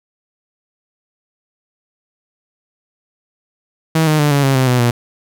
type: tone with pitch steps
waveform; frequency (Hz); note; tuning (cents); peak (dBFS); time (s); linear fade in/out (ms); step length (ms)
sawtooth; 160.4 / 153.87 / 147.6 / 141.59 / 135.82 / 130.29 / 124.98 / 119.89; E3 / D#3 / D3 / C#3 / C#3 / C3 / B2 / A#2; -47 / -19 / +9 / +37 / -35 / -7 / +21 / +49; -7; 3.95-4.91; 5; 120
effects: none